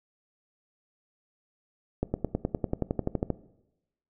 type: accelerating click train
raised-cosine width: 2 ms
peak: -13 dBFS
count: 15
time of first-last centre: 2.03-3.303 s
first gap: 110 ms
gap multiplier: 0.97
effects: noise-tail reverb RT60 0.9 s tail -18 dB re dry